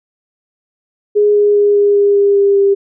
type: tone with pitch steps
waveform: sine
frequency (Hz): 415.3 / 412.7 / 410.1 / 407.5 / 404.9 / 402.3 / 399.8 / 397.2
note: G#4 / G#4 / G#4 / G#4 / G#4 / G4 / G4 / G4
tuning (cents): 0 / -11 / -22 / -33 / -44 / +45 / +34 / +23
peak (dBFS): -7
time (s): 1.15-2.75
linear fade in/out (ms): 20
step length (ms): 200
effects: none